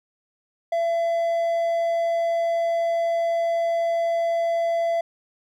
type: tone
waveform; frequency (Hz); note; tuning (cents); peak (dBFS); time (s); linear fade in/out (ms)
triangle; 673; E5; +36; -18; 0.72-5.01; 5
effects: none